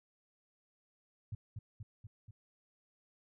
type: tone with echo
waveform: sine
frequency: 106.8 Hz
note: G#2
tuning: 49 cents sharp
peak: -37 dBFS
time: 1.32-1.35 s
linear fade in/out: 5 ms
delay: 240 ms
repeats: 4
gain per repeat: -3 dB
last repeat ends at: 2.31 s
effects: none